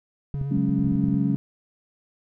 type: tone with vibrato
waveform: triangle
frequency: 138.59 Hz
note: C#3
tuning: in tune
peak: -24 dBFS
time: 0.34-1.36 s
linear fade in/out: 0 ms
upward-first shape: sine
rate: 8.9 Hz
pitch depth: 28 cents each way
type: clicks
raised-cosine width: 5 ms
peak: -20 dBFS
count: 12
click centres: 0.344 / 0.414 / 0.575 / 0.692 / 0.792 / 0.845 / 0.876 / 0.922 / 0.957 / 1.041 / 1.086 / 1.142 s
type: chord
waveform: sine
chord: F# suspended second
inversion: none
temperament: equal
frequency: 185 / 207.7 / 277.2 Hz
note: F#3 / G#3 / C#4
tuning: 0 / 0 / 0 cents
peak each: -25 dBFS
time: 0.51-1.35 s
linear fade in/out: 5 ms
effects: none